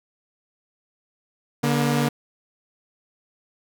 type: tone pair together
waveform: sawtooth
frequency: 145.1 / 238.1 Hz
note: D3 / A#3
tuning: -21 / +37 cents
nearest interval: major sixth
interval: 858 cents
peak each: -18 dBFS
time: 1.63-2.09 s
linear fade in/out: 10 ms
effects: none